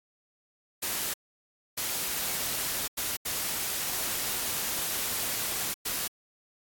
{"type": "noise bursts at uneven times", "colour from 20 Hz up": "white", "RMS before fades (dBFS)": -31, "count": 5, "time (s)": [[0.82, 1.14], [1.77, 2.88], [2.97, 3.17], [3.25, 5.74], [5.85, 6.08]], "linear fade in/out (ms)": 10, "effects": ["AAC 64 kbps"]}